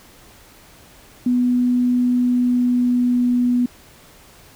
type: tone with pitch glide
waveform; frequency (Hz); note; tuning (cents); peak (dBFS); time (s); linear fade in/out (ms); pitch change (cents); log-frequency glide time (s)
sine; 246.9 to 245.3; B3 to B3; 0 to -12; -14; 1.26-3.66; 5; -12; 2.21-3.36
effects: pink hiss -47 dBFS RMS until 4.55 s